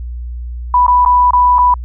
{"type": "tone with dropouts", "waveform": "sine", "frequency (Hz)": 987.8, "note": "B5", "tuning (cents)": 0, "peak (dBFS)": -6, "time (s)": [0.74, 1.74], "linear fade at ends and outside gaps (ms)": 2, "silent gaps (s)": [[0.866, 0.88], [1.05, 1.06], [1.308, 1.333], [1.584, 1.588]], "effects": ["added 60 Hz sine -21 dBFS peak until 1.84 s"]}